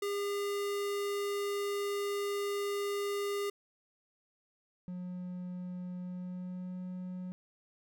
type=tone; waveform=square; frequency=404.6 Hz; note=G#4; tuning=45 cents flat; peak=-33 dBFS; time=0.02-3.5 s; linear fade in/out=5 ms
type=tone with pitch glide; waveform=triangle; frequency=180.2 to 182.4 Hz; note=F#3 to F#3; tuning=-45 to -24 cents; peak=-36 dBFS; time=4.88-7.32 s; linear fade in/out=0 ms; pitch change=+21 cents; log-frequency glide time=6.01-6.79 s
effects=none